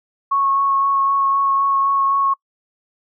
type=tone with vibrato; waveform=sine; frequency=1100 Hz; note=C#6; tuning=14 cents flat; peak=-14 dBFS; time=0.31-2.34 s; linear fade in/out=10 ms; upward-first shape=sine; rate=3.9 Hz; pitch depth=11 cents each way; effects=noise-tail reverb RT60 0.1 s tail -25 dB re dry

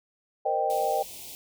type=chord; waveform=sine; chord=C minor seventh; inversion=third; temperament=equal with one note detuned; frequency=466.2 / 523.3 / 614.4 / 784 Hz; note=Bb4 / C5 / Eb5 / G5; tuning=0 / 0 / -22 / 0 cents; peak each=-32 / -31 / -29 / -26 dBFS; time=0.45-1.03 s; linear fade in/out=10 ms
type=band-stop noise; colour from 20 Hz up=white; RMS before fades=-42 dBFS; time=0.7-1.35 s; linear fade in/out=0 ms; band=890 to 2300 Hz; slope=48 dB/octave
effects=none

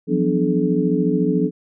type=tone cluster; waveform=sine; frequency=171.3 / 185.2 / 251.4 / 297.3 / 429.6 Hz; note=F3 / F#3 / B3 / D4 / A4; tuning=-33 / +2 / +31 / +21 / -41 cents; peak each=-22 dBFS; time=0.07-1.51 s; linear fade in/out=50 ms; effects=none

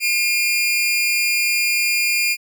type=tone with amplitude modulation; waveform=sawtooth; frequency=2410 Hz; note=D7; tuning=44 cents sharp; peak=-10 dBFS; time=0-2.37 s; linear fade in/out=50 ms; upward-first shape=sine; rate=257 Hz; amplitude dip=65%; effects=none

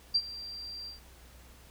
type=tone with ADSR envelope; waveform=sine; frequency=4720 Hz; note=D8; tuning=8 cents sharp; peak=-21 dBFS; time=0.14-1 s; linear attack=15 ms; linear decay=54 ms; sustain=-18 dB; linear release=130 ms; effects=added 62 Hz sine -54 dBFS peak until 1.7 s + pink hiss -57 dBFS RMS until 1.7 s

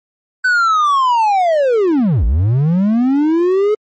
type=linear two-way sweep; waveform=triangle; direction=down then up; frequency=1523 to 51 to 431.3 Hz; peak=-8 dBFS; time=0.44-3.75 s; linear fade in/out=10 ms; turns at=2.25 s; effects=MP3 32 kbps

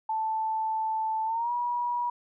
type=tone with pitch glide; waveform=sine; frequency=880 to 965.2 Hz; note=A5 to B5; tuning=0 to -40 cents; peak=-26 dBFS; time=0.09-2.1 s; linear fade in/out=5 ms; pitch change=+160 cents; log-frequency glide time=1.25-1.52 s; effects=none

